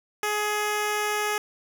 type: tone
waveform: 10% pulse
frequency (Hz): 419.7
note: G#4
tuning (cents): +18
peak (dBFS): -16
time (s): 0.23-1.38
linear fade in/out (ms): 2
effects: none